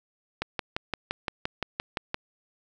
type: click train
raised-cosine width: 0.3 ms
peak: -12 dBFS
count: 11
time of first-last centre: 0.42-2.144 s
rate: 5.8 Hz
effects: none